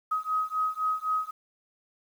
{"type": "beating tone pair", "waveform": "sine", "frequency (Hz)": [1262, 1265.9], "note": ["D#6", "D#6"], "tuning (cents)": [24, 30], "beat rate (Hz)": 3.9, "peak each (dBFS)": -29, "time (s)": [0.11, 1.31], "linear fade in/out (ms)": 10, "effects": ["9-bit"]}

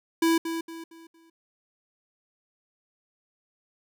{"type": "tone with echo", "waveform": "square", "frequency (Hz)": 329.6, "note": "E4", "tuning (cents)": 0, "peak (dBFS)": -20, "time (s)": [0.22, 0.38], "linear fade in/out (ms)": 5, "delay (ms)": 230, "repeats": 4, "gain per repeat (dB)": -9, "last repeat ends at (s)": 1.3, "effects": []}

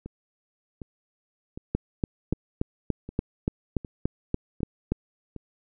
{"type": "two click trains", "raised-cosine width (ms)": 3, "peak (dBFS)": [-11, -24], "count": [12, 8], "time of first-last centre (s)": [[1.75, 4.92], [0.06, 5.363]], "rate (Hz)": [3.47, 1.32], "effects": []}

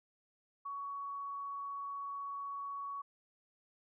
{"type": "tone", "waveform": "sine", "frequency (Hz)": 1121, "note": "C#6", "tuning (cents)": 19, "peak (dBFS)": -39, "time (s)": [0.65, 3.02], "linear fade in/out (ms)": 10, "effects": []}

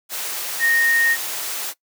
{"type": "tone in noise", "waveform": "sine", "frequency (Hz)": 1854, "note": "A#6", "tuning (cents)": -10, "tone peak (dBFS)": -15, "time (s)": [0.59, 1.17], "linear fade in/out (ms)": 50, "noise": "white", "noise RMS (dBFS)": -27, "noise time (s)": [0.09, 1.74], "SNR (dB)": 9, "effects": ["noise-tail reverb RT60 0.1 s tail -20 dB re dry", "high-pass 400 Hz 12 dB/octave"]}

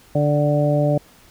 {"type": "harmonic tone with a mistuned harmonic", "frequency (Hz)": 146.83, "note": "D3", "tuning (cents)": 0, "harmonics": [1, 2, 3, 4, 5], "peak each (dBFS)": [-18, -23, -28, -19, -29], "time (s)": [0.15, 0.98], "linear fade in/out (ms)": 5, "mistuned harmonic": 5, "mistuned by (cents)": 25, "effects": ["pink hiss -50 dBFS RMS until 1.3 s"]}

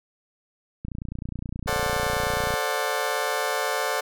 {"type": "click train", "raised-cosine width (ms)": 5, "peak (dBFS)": -20, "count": 51, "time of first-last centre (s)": [0.85, 2.539], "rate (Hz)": 29.6}
{"type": "chord", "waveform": "20% pulse", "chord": "D dominant seventh", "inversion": "second", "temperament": "just", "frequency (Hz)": [440.5, 528.6, 587.3, 734.2], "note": ["A4", "C5", "D5", "F#5"], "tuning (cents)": [2, 18, 0, -14], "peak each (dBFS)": -25, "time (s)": [1.67, 4.01], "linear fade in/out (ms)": 10}
{"effects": []}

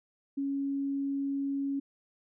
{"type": "tone", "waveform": "sine", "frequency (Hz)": 277.2, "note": "C#4", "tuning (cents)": 0, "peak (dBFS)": -29, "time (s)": [0.37, 1.8], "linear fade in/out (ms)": 10, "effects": []}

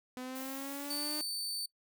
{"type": "linear sweep", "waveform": "sawtooth", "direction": "up", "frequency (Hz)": [251.4, 303], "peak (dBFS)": -36, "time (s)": [0.17, 1.21], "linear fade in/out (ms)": 0}
{"type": "noise", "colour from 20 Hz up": "blue", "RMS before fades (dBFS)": -46, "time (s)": [0.35, 1.22], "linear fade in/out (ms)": 10}
{"type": "tone", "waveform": "sawtooth", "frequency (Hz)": 4550, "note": "C#8", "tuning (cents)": 44, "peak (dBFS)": -33, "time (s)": [0.9, 1.66], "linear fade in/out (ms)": 5}
{"effects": ["noise-tail reverb RT60 0.1 s tail -22 dB re dry"]}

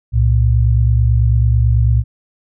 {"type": "tone pair together", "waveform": "sine", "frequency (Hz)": [65.41, 114.51], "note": ["C2", "A#2"], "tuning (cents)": [0, -30], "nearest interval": "minor seventh", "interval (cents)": 970, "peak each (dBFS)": -12, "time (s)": [0.12, 2.04], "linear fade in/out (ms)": 50, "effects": []}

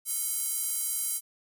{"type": "tone with high-pass filter", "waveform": "square", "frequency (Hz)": 441.5, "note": "A4", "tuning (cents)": 6, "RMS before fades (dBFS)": -31, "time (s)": [0.05, 1.21], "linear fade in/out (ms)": 50, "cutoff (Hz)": 9700, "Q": 1.5, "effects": []}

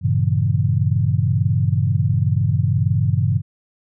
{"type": "chord", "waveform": "sine", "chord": "G diminished seventh", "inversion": "none", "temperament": "equal", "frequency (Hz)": [98, 116.54, 138.59, 164.81], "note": ["G2", "Bb2", "Db3", "Fb3"], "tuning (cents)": [0, 0, 0, 0], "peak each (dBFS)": [-19, -20, -20, -24], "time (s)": [0.01, 3.42], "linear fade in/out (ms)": 50, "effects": []}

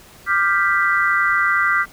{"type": "chord", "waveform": "sine", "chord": "G dominant seventh", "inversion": "second", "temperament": "equal with one note detuned", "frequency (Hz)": [1186.3, 1396.9, 1568, 1975.5], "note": ["D6", "F6", "G6", "B6"], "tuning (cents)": [17, 0, 0, 0], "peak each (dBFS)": -20, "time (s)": [0.26, 1.86], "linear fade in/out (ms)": 50, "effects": ["pink hiss -45 dBFS RMS until 1.92 s"]}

